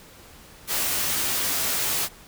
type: noise with comb filter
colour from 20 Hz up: white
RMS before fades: -25 dBFS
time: 0.67-2.09 s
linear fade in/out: 50 ms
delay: 15 ms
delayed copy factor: +0.6
effects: pink hiss -48 dBFS RMS until 2.27 s